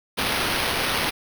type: noise with sample-and-hold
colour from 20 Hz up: violet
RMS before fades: -24 dBFS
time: 0.17-1.11 s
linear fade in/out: 20 ms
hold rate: 7350 Hz
effects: none